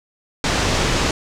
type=low-pass noise; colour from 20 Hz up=pink; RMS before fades=-19 dBFS; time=0.44-1.11 s; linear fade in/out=2 ms; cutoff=7100 Hz; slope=24 dB/octave; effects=none